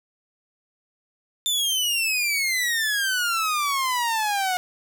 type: exponential sweep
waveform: sawtooth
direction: down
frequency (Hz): 3586 to 721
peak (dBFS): -18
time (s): 1.46-4.57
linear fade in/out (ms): 0
effects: none